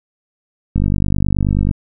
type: click train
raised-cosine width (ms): 5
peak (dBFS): -4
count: 48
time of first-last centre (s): 0.76-1.711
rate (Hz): 49.4
effects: none